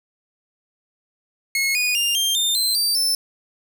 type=tone with pitch steps; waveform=sawtooth; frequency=2174 / 2469 / 2803 / 3183 / 3614 / 4104 / 4660 / 5292 Hz; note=C#7 / D#7 / F7 / G7 / A7 / C8 / D8 / E8; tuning=-34 / -14 / +6 / +26 / +46 / -34 / -14 / +6 cents; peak=-15 dBFS; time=1.55-3.15 s; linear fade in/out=2 ms; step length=200 ms; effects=none